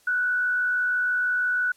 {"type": "tone with frequency modulation", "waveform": "sine", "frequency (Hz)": 1480, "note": "F#6", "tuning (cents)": 0, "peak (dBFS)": -21, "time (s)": [0.07, 1.72], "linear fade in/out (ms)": 5, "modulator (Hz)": 66.1, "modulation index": 0.38, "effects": ["white hiss -60 dBFS RMS until 1.76 s", "low-pass 12000 Hz 12 dB/octave"]}